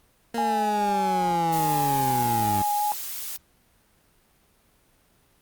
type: linear sweep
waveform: 20% pulse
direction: down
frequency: 233.1 to 98 Hz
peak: -22 dBFS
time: 0.34-2.62 s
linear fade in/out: 5 ms
type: tone with vibrato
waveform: sine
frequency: 830.6 Hz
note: G#5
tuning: in tune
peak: -22 dBFS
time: 0.38-2.92 s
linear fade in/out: 0 ms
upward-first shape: sine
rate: 3.3 Hz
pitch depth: 10 cents each way
type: noise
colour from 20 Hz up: blue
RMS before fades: -33 dBFS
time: 1.52-3.37 s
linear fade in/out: 10 ms
effects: pink hiss -62 dBFS RMS until 5.41 s + Opus 32 kbps